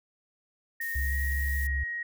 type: tone with pitch glide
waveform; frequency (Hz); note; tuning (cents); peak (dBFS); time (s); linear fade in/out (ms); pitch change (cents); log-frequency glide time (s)
sine; 1849 to 1886.8; A#6 to A#6; -15 to +20; -31; 0.8-2.03; 5; +35; 0.99-1.14
type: noise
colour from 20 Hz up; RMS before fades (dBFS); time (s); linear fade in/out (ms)
violet; -41; 0.81-1.67; 2
type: tone with vibrato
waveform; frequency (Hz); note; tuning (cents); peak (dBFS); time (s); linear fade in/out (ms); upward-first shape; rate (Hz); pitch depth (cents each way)
sine; 69.3; C#2; 0; -27; 0.95-1.84; 10; sine; 14; 12
effects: none